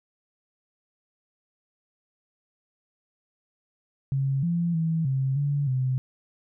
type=tone with pitch steps; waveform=sine; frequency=136.1 / 171 / 162.6 / 133.7 / 143.1 / 129.5 Hz; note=C#3 / F3 / E3 / C3 / D3 / C3; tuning=-31 / -36 / -23 / +38 / -45 / -17 cents; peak=-22 dBFS; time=4.12-5.98 s; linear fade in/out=0 ms; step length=310 ms; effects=none